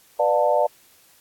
sine chord, B half-diminished seventh, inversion none, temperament just, 493.9 / 592.7 / 711.2 / 889 Hz, B4 / D5 / F5 / A5, 0 / +16 / +31 / +18 cents, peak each -24 / -19 / -23 / -23 dBFS, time 0.19-0.67 s, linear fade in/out 10 ms, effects white hiss -55 dBFS RMS until 1.2 s + AAC 64 kbps

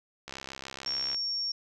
click train, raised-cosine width 0.2 ms, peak -22 dBFS, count 59, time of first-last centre 0.28-1.146 s, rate 67 Hz
sine tone, 5510 Hz, F8, 24 cents flat, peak -29 dBFS, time 0.86-1.52 s, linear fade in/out 5 ms
effects none

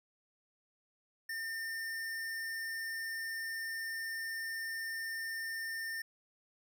square tone, 1808 Hz, A6, 47 cents sharp, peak -38 dBFS, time 1.29-6.02 s, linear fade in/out 5 ms, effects 13-bit

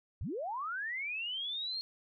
sine linear sweep, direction up, 53.2 to 4306 Hz, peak -35 dBFS, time 0.21-1.81 s, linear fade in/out 0 ms, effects none

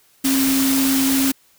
sine tone in noise, 268.7 Hz, C4, 46 cents sharp, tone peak -16 dBFS, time 0.24-1.32 s, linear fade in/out 10 ms, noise white, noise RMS -22 dBFS, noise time 0.24-1.32 s, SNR +3 dB, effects white hiss -56 dBFS RMS until 1.58 s

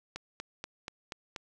click train, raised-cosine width 0.2 ms, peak -21 dBFS, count 6, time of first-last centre 0.16-1.362 s, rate 4.16 Hz, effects none

